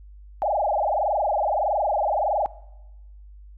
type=tone with frequency modulation; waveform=sine; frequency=716 Hz; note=F5; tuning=43 cents sharp; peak=-20 dBFS; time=0.42-2.46 s; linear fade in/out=0 ms; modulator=21.6 Hz; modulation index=6; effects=noise-tail reverb RT60 1.0 s tail -20 dB re dry + added 50 Hz sine -42 dBFS peak until 3.57 s